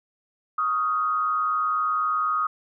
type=tone with frequency modulation; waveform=sine; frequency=1248 Hz; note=D#6; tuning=5 cents sharp; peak=-21 dBFS; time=0.58-2.47 s; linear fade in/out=5 ms; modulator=128 Hz; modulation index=0.58; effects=none